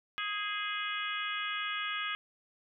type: harmonic tone with a mistuned harmonic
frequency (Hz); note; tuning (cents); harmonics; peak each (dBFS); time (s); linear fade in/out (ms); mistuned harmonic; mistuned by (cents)
417.5; G#4; +9; 3 / 4 / 5 / 6 / 7 / 8; -38 / -39 / -40 / -41 / -41 / -42; 0.18-2.15; 0; 4; -31
effects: none